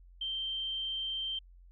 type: tone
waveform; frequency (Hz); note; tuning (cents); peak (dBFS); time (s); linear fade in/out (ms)
sine; 3136; G7; 0; -33; 0.21-1.39; 5
effects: added 44 Hz sine -53 dBFS peak until 1.71 s